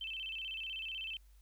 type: tone with vibrato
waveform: sine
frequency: 2865 Hz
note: F7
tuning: 44 cents sharp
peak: -39 dBFS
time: 0.01-1.17 s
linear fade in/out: 2 ms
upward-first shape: square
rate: 16 Hz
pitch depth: 140 cents each way
effects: added 50 Hz sine -58 dBFS peak until 1.41 s + white hiss -73 dBFS RMS until 1.41 s